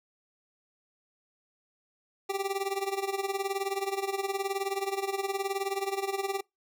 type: tone with tremolo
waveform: 25% pulse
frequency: 392 Hz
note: G4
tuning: in tune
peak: -23 dBFS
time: 2.29-6.41 s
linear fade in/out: 10 ms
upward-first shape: sine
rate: 19 Hz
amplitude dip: 80%
effects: noise-tail reverb RT60 0.2 s tail -26 dB re dry